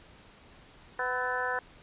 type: harmonic tone with a mistuned harmonic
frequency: 250.8 Hz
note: B3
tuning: 27 cents sharp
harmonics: 2 / 3 / 4 / 5 / 6 / 7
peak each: -36 / -37 / -35 / -40 / -34 / -35 dBFS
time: 0.99-1.59 s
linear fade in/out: 2 ms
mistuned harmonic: 5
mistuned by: +71 cents
effects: pink hiss -55 dBFS RMS until 1.82 s + resampled to 8000 Hz